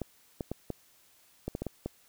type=clicks; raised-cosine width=2 ms; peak=-20 dBFS; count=9; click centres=0.017 / 0.408 / 0.516 / 0.703 / 1.48 / 1.551 / 1.62 / 1.667 / 1.86 s; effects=white hiss -63 dBFS RMS until 2.08 s